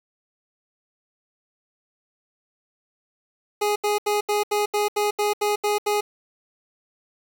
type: tone bursts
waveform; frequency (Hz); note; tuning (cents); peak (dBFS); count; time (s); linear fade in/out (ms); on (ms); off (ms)
25% pulse; 415.3; G#4; 0; -16; 11; 3.61-6.01; 10; 150; 75
effects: 7-bit